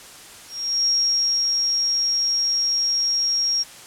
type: tone with ADSR envelope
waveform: sine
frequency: 5588 Hz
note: F8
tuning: in tune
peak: -16 dBFS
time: 0.48-3.64 s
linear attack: 380 ms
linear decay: 590 ms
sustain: -2 dB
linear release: 24 ms
effects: white hiss -42 dBFS RMS until 3.86 s + low-pass 10000 Hz 12 dB/octave

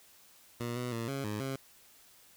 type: tone with pitch steps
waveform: 15% pulse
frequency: 119.2 / 123.4 / 115.3 / 137.5 / 105.3 / 134.6 Hz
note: A#2 / B2 / A#2 / C#3 / G#2 / C3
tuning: +39 / -1 / -19 / -14 / +24 / +49 cents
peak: -28 dBFS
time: 0.6-1.56 s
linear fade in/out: 5 ms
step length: 160 ms
effects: white hiss -60 dBFS RMS until 2.36 s

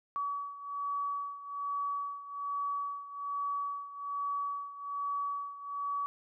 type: beating tone pair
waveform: sine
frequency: 1137 / 1138.2 Hz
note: C#6 / C#6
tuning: +44 / +45 cents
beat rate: 1.2 Hz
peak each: -35 / -39 dBFS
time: 0.16-6.06 s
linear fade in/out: 0 ms
effects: none

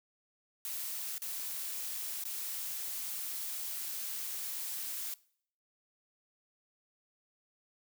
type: noise with dropouts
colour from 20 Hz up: blue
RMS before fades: -39 dBFS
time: 0.65-5.14 s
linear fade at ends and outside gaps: 1 ms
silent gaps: 1.181-1.219 / 2.239-2.252 s
effects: noise-tail reverb RT60 0.6 s tail -22 dB re dry

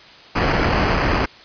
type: noise with sample-and-hold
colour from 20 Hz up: pink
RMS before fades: -18 dBFS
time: 0.35-1.26 s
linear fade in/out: 10 ms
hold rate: 3675 Hz
effects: white hiss -43 dBFS RMS until 1.44 s + resampled to 11025 Hz

